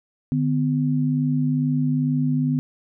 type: tone pair together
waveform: sine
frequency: 150 / 252.3 Hz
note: D3 / B3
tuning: +37 / +37 cents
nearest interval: major sixth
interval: 900 cents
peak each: -21 dBFS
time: 0.32-2.59 s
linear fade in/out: 0 ms
effects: none